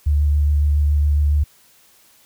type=tone with vibrato; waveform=sine; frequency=73.42 Hz; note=D2; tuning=in tune; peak=-13 dBFS; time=0.06-1.44 s; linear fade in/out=10 ms; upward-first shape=sine; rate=7.2 Hz; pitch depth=17 cents each way; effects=white hiss -53 dBFS RMS until 2.25 s